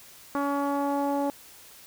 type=tone with low-pass filter sweep; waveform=sawtooth; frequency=282.4 Hz; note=C#4; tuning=32 cents sharp; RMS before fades=-27 dBFS; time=0.35-1.3 s; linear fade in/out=0 ms; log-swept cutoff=1200 to 760 Hz; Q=2.8; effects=white hiss -50 dBFS RMS until 1.86 s